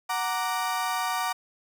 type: chord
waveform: 35% pulse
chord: Gb augmented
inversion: none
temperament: equal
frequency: 740 / 932.3 / 1174.7 Hz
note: Gb5 / Bb5 / D6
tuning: 0 / 0 / 0 cents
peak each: -29 dBFS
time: 0.09-1.33 s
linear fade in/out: 10 ms
effects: none